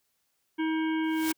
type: harmonic tone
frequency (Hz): 318.2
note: D#4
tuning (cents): +39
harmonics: 1 / 3 / 5 / 7 / 9 / 10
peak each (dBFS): -26 / -37 / -39 / -40 / -48 / -46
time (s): 0.58-1.33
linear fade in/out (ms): 20
type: noise with exponential growth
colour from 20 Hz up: white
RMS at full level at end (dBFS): -30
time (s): 1.03-1.32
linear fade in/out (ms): 5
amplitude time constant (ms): 63
effects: white hiss -75 dBFS RMS until 1.37 s